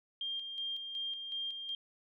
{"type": "tone with tremolo", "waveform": "sine", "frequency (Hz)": 3200, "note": "G7", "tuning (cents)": 35, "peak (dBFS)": -35, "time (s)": [0.21, 1.75], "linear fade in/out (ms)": 2, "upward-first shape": "square", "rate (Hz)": 2.7, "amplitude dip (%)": 45, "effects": []}